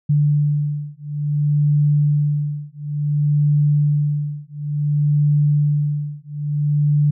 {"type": "beating tone pair", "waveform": "sine", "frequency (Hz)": [146.83, 147.4], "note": ["D3", "D3"], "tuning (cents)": [0, 7], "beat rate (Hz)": 0.57, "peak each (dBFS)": -18, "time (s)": [0.09, 7.11], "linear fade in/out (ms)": 10, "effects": []}